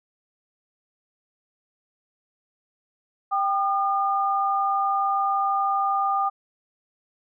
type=tone pair together; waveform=sine; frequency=786 / 1212.9 Hz; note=G5 / D#6; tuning=+4 / -45 cents; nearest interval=minor sixth; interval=751 cents; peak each=-23 / -23 dBFS; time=3.31-6.3 s; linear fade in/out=20 ms; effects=none